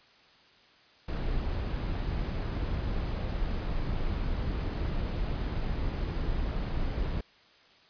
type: noise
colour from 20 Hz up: brown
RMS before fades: -31 dBFS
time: 1.08-7.21 s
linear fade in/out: 5 ms
effects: white hiss -59 dBFS RMS until 7.89 s + resampled to 11025 Hz